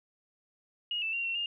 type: tone with pitch steps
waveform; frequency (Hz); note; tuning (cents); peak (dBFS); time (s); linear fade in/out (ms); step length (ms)
sine; 2874 / 2649 / 2761 / 2721 / 2822; F7 / E7 / F7 / F7 / F7; +49 / +8 / -20 / -46 / +17; -30; 0.91-1.46; 2; 110
effects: none